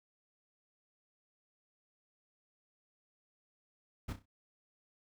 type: noise with echo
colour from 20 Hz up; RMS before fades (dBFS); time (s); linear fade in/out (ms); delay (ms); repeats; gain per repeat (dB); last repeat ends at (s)
brown; -38; 4.08-4.13; 10; 32; 4; -9; 4.258
effects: none